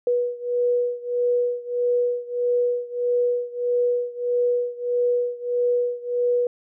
sine beating tone pair, 486.5 / 488.1 Hz, B4 / B4, -26 / -20 cents, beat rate 1.6 Hz, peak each -22 / -24 dBFS, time 0.07-6.47 s, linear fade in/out 2 ms, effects none

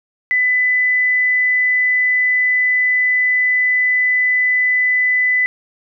sine tone, 2000 Hz, B6, 21 cents sharp, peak -12 dBFS, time 0.31-5.46 s, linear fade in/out 0 ms, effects none

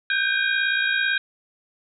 sine tone cluster, 1534 / 1592 / 2438 / 3260 / 3784 Hz, G6 / G6 / D#7 / G#7 / A#7, -38 / +26 / -36 / -33 / +25 cents, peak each -26 / -22 / -28 / -31 / -30 dBFS, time 0.1-1.18 s, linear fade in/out 2 ms, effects none

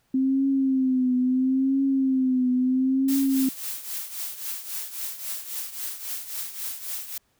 sine tone with vibrato, 261.6 Hz, C4, in tune, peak -19 dBFS, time 0.14-3.49 s, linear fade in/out 5 ms, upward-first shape triangle, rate 0.74 Hz, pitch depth 77 cents each way
blue noise with tremolo, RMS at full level -30 dBFS, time 3.08-7.18 s, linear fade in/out 5 ms, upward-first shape triangle, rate 3.7 Hz, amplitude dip 75%
effects pink hiss -68 dBFS RMS until 7.39 s

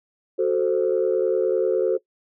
sine chord, F# diminished, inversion none, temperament equal, 370 / 440 / 523.3 Hz, F#4 / A4 / C5, 0 / 0 / 0 cents, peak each -21 / -21 / -23 dBFS, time 0.38-1.98 s, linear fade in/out 20 ms, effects noise-tail reverb RT60 0.1 s tail -20 dB re dry + tanh soft clip ceiling -11 dBFS

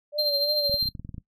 sine tone with vibrato, 582 Hz, D5, 16 cents flat, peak -27 dBFS, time 0.12-0.79 s, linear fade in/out 50 ms, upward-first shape triangle, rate 3 Hz, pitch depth 64 cents each way
triangle tone with tremolo, 4160 Hz, C8, 11 cents flat, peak -19 dBFS, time 0.18-0.89 s, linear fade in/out 10 ms, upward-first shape sine, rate 13 Hz, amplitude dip 50%
clicks, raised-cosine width 5 ms, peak -25 dBFS, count 11, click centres 0.696 / 0.742 / 0.827 / 0.857 / 0.888 / 0.952 / 0.996 / 1.049 / 1.092 / 1.144 / 1.181 s
effects noise-tail reverb RT60 0.1 s tail -17 dB re dry

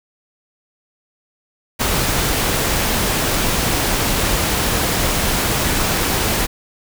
pink noise, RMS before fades -18 dBFS, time 1.79-6.47 s, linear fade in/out 20 ms, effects none

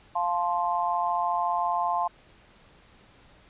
sine chord, F major, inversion none, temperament just, 698.5 / 873.1 / 1047.7 Hz, F5 / A5 / C6, 0 / -14 / +2 cents, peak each -28 dBFS, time 0.15-2.08 s, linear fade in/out 10 ms, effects pink hiss -56 dBFS RMS until 3.49 s + resampled to 8000 Hz

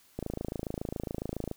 click train, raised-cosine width 2 ms, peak -20 dBFS, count 37, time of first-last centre 0.19-1.514 s, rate 27.2 Hz, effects white hiss -62 dBFS RMS until 1.56 s

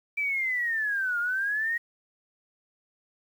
sine linear two-way sweep, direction down then up, 2338 to 1400 to 1894 Hz, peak -25 dBFS, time 0.17-1.78 s, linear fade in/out 10 ms, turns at 1.19 s, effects 9-bit

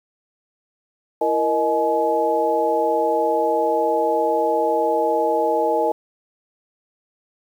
sine tone cluster, 333.5 / 468.1 / 625 / 846 Hz, E4 / A#4 / D#5 / G#5, +20 / +7 / +8 / +32 cents, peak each -26 / -21 / -22 / -21 dBFS, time 1.21-5.92 s, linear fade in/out 5 ms, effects 8-bit

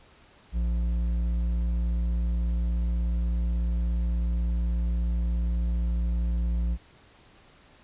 triangle tone with hard clipping, 58.27 Hz, A#1, in tune, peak -25 dBFS, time 0.52-6.78 s, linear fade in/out 50 ms, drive 10 dB, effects pink hiss -56 dBFS RMS until 7.83 s + resampled to 8000 Hz

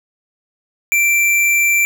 square tone, 2349 Hz, D7, in tune, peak -12 dBFS, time 0.92-1.85 s, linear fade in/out 0 ms, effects none

